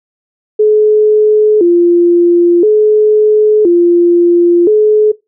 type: tone with vibrato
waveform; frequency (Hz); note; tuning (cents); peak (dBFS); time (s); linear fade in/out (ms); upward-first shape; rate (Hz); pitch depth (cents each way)
sine; 384.4; G4; -34; -4; 0.59-5.12; 10; square; 0.49; 180
effects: noise-tail reverb RT60 0.2 s tail -20 dB re dry